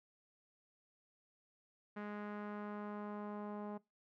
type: tone with low-pass filter sweep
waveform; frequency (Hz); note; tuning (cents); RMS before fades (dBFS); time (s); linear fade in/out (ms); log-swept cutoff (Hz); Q
sawtooth; 207.7; G#3; 0; -45; 1.96-3.78; 10; 1700 to 900; 1.7
effects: noise-tail reverb RT60 0.2 s tail -21 dB re dry